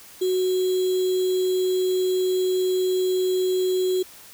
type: tone with sample-and-hold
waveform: sine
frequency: 370 Hz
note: F#4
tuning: in tune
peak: -19 dBFS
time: 0.21-4.03 s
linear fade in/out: 10 ms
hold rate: 3675 Hz
effects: white hiss -46 dBFS RMS until 4.33 s